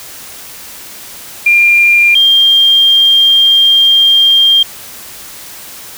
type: tone pair in turn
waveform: sine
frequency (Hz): 2396 / 3198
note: D7 / G7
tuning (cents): +34 / +34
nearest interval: perfect fourth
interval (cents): 500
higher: second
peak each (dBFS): -4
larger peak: neither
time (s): 1.46-2.15 / 2.15-4.63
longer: second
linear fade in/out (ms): 5
effects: white hiss -30 dBFS RMS until 5.97 s